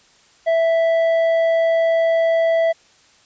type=tone with tanh clipping; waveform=sine; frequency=659.3 Hz; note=E5; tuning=in tune; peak=-15 dBFS; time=0.46-2.73 s; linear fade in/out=20 ms; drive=7 dB; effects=white hiss -53 dBFS RMS until 3.25 s + resampled to 16000 Hz